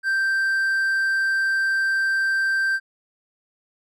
triangle tone, 1568 Hz, G6, in tune, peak -17 dBFS, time 0.03-2.8 s, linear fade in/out 50 ms, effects none

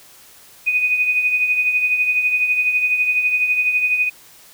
sine tone with tremolo, 2489 Hz, D#7, in tune, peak -12 dBFS, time 0.66-4.1 s, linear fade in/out 20 ms, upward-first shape triangle, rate 12 Hz, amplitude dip 60%, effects white hiss -46 dBFS RMS until 4.53 s

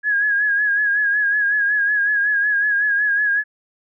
sine tone with vibrato, 1661.2 Hz, G#6, in tune, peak -15 dBFS, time 0.03-3.44 s, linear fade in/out 50 ms, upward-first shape sine, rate 5.4 Hz, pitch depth 50 cents each way, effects none

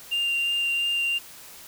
sine tone with vibrato, 2788 Hz, F7, 4 cents flat, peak -20 dBFS, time 0.11-1.19 s, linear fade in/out 20 ms, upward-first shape triangle, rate 2.9 Hz, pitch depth 11 cents each way, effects tanh soft clip ceiling -21 dBFS + white hiss -45 dBFS RMS until 1.67 s

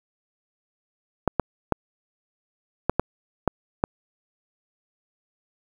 clicks, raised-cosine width 1 ms, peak -5 dBFS, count 7, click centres 1.277 / 1.397 / 1.723 / 2.896 / 2.996 / 3.477 / 3.839 s, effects 7-bit

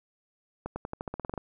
accelerating click train, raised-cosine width 1 ms, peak -20 dBFS, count 12, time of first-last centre 0.66-1.377 s, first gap 100 ms, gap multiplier 0.91, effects none

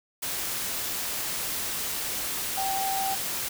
sine tone in noise, 776 Hz, G5, 18 cents flat, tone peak -27 dBFS, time 2.57-3.15 s, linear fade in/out 10 ms, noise white, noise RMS -31 dBFS, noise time 0.22-3.49 s, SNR +1 dB, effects none

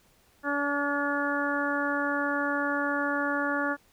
harmonic tone, 286.2 Hz, D4, 45 cents flat, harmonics 1 / 2 / 3 / 4 / 5 / 6, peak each -31 / -33 / -36 / -34 / -31 / -33 dBFS, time 0.43-3.77 s, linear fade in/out 50 ms, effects pink hiss -63 dBFS RMS until 3.92 s

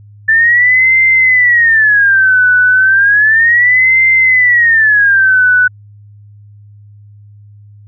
sine tone with vibrato, 1760 Hz, A6, in tune, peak -5 dBFS, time 0.28-5.68 s, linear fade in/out 10 ms, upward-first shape sine, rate 0.33 Hz, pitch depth 290 cents each way, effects added 103 Hz sine -35 dBFS peak until 7.87 s

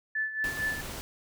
sine tone with tremolo, 1746 Hz, A6, 14 cents flat, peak -26 dBFS, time 0.15-0.81 s, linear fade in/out 5 ms, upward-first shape sine, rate 4.4 Hz, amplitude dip 70%
pink noise, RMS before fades -39 dBFS, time 0.44-1.01 s, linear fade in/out 0 ms
effects none

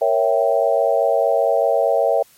sine chord, A# diminished seventh, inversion none, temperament equal, 466.2 / 554.4 / 659.3 / 784 Hz, A#4 / C#5 / E5 / G5, 0 / 0 / 0 / 0 cents, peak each -21 / -18 / -18 / -22 dBFS, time 0.01-2.23 s, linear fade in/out 10 ms, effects white hiss -52 dBFS RMS until 2.37 s + MP3 64 kbps

